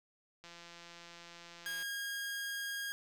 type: click train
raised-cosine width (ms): 0.2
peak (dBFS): -35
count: 238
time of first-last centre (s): 0.44-1.826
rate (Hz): 171
type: tone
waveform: sawtooth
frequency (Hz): 1629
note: G#6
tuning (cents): -34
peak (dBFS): -34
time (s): 1.66-2.92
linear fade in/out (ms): 0
effects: none